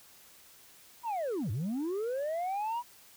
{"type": "linear two-way sweep", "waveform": "sine", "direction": "down then up", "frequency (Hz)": [982, 92.5, 982], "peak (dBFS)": -28, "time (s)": [1.03, 2.83], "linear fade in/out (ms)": 50, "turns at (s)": 1.51, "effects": ["tanh soft clip ceiling -30 dBFS", "white hiss -57 dBFS RMS until 3.16 s"]}